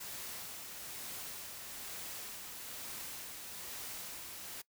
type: noise with tremolo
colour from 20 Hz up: white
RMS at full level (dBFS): -44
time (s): 0-4.62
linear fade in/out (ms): 10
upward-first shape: sine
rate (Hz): 1.1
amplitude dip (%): 30
effects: noise-tail reverb RT60 0.1 s tail -21 dB re dry